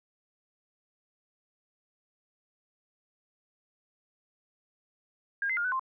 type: tone with pitch steps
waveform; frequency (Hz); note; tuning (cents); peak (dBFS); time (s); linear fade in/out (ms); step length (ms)
sine; 1617 / 2066 / 1414 / 1496 / 1051; G#6 / C7 / F6 / F#6 / C6; -47 / -22 / +21 / +19 / +7; -27; 5.42-5.795; 2; 75
effects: none